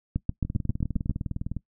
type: two click trains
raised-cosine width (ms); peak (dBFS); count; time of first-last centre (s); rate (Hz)
5; -13 / -18; 8 / 23; 0.16-1.096 / 0.45-1.567; 7.48 / 19.7
effects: noise-tail reverb RT60 0.1 s tail -21 dB re dry